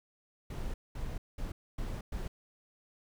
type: noise bursts at uneven times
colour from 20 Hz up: brown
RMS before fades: -37 dBFS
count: 5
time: 0.5-0.74 / 0.95-1.18 / 1.38-1.52 / 1.78-2.01 / 2.12-2.28 s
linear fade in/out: 5 ms
effects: none